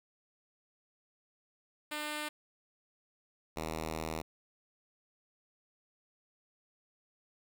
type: tone pair in turn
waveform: 5% pulse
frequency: 300.5 / 79.59 Hz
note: D4 / D#2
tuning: +40 / +40 cents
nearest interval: octave + major seventh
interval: 2300 cents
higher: first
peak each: -25 dBFS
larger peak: neither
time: 1.91-2.29 / 3.56-4.22 s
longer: second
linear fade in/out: 10 ms
effects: none